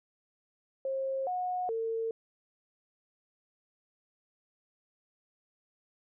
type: tone with pitch steps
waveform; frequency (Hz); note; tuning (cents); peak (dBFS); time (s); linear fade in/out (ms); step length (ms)
sine; 535 / 728 / 452.1; C5 / F#5 / A4; +38 / -28 / +47; -30; 0.85-2.11; 2; 420
effects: none